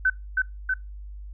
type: tone with echo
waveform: sine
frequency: 1520 Hz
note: F#6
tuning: 46 cents sharp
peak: -17 dBFS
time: 0.05-0.1 s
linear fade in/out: 5 ms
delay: 320 ms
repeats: 2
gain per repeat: -2 dB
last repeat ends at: 0.74 s
effects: noise-tail reverb RT60 0.2 s tail -21 dB re dry + added 50 Hz sine -36 dBFS peak until 1.33 s